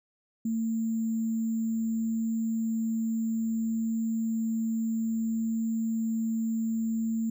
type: tone with sample-and-hold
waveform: sine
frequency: 224.7 Hz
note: A3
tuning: 37 cents sharp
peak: -26 dBFS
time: 0.45-7.3 s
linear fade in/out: 5 ms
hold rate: 7350 Hz
effects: none